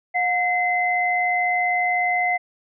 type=tone pair together; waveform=sine; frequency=720.3 / 2054 Hz; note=F#5 / C7; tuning=-47 / -33 cents; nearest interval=octave + tritone; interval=1814 cents; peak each=-21 dBFS; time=0.14-2.38 s; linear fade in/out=20 ms; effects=none